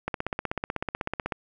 click train, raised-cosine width 0.5 ms, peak -13 dBFS, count 21, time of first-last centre 0.08-1.322 s, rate 16.1 Hz, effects none

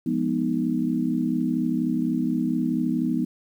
sine chord, F half-diminished seventh, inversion none, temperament equal, 174.61 / 207.7 / 246.9 / 311.1 Hz, F3 / Ab3 / Cb4 / Eb4, 0 / 0 / 0 / 0 cents, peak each -29 / -30 / -24 / -27 dBFS, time 0.06-3.25 s, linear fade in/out 5 ms, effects 9-bit

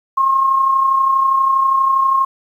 sine tone with amplitude modulation, 1074 Hz, C6, 45 cents sharp, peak -9 dBFS, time 0.17-2.25 s, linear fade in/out 10 ms, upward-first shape sine, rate 32.4 Hz, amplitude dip 45%, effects 8-bit

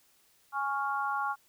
sine chord, Db major, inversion second, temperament equal, 830.6 / 1108.7 / 1396.9 Hz, Ab5 / Db6 / F6, 0 / 0 / 0 cents, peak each -33 / -33 / -34 dBFS, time 0.52-1.36 s, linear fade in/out 50 ms, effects white hiss -66 dBFS RMS until 1.48 s

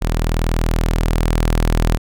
sawtooth tone with level ramp, 40.52 Hz, E1, 29 cents flat, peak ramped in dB -12 to -9 dBFS, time 0.01-1.98 s, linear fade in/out 20 ms, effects none

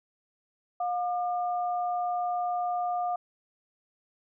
sine tone pair together, 713.5 / 1200 Hz, F5 / D6, +37 / +37 cents, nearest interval major sixth, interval 900 cents, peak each -27 / -37 dBFS, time 0.8-3.16 s, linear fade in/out 5 ms, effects none

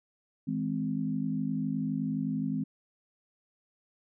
sine tone cluster, 160.6 / 208.3 / 260 Hz, E3 / G#3 / C4, -45 / +5 / -11 cents, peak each -34 / -33 / -32 dBFS, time 0.47-2.64 s, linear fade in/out 10 ms, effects none

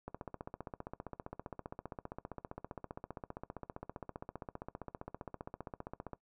click train, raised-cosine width 1 ms, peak -28 dBFS, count 93, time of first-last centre 0.08-6.133 s, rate 15.2 Hz, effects noise-tail reverb RT60 0.1 s tail -18 dB re dry

